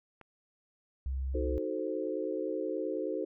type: click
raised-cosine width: 0.5 ms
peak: -35 dBFS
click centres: 0.213 s
type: tone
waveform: sine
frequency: 66.2 Hz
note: C2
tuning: 21 cents sharp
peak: -31 dBFS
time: 1.06-1.58 s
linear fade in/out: 0 ms
type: chord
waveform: sine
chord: D# diminished seventh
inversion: none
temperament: equal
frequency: 311.1 / 370 / 440 / 523.3 Hz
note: D#4 / F#4 / A4 / C5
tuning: 0 / 0 / 0 / 0 cents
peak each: -37 dBFS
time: 1.34-3.25 s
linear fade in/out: 10 ms
effects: none